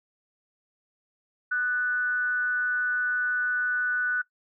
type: tone with frequency modulation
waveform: sine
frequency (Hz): 1484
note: F#6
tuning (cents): +5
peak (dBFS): -23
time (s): 1.51-4.22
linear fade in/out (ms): 10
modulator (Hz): 262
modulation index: 0.25
effects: noise-tail reverb RT60 0.1 s tail -19 dB re dry